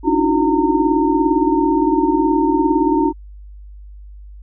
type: tone cluster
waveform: sine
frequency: 285.6 / 305 / 322.9 / 365.8 / 915 Hz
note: D4 / D#4 / E4 / F#4 / A#5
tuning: -48 / -34 / -36 / -20 / -32 cents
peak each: -19 dBFS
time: 0.03-3.13 s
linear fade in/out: 50 ms
effects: added 50 Hz sine -34 dBFS peak until 4.42 s